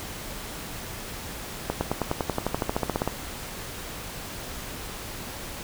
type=accelerating click train; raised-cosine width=1 ms; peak=-10 dBFS; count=18; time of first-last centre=1.7-3.076 s; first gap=110 ms; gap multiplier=0.96; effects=pink hiss -37 dBFS RMS until 5.63 s